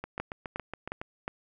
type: two click trains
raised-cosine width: 0.5 ms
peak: -18 / -21 dBFS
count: 4 / 8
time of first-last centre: 0.2-1.279 / 0.04-1.015 s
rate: 2.78 / 7.18 Hz
effects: none